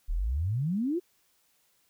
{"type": "exponential sweep", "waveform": "sine", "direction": "up", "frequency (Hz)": [34.65, 374.5], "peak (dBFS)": -26, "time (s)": [0.08, 1], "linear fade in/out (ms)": 20, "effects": ["white hiss -69 dBFS RMS until 1.89 s"]}